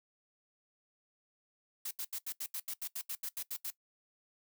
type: noise bursts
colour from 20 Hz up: blue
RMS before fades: -39 dBFS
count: 14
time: 1.85-3.704 s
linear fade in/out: 5 ms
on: 60 ms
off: 78 ms
effects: noise-tail reverb RT60 0.1 s tail -18 dB re dry